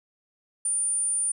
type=tone; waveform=sine; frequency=9240 Hz; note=D9; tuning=29 cents flat; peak=-23 dBFS; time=0.65-1.32 s; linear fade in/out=5 ms; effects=none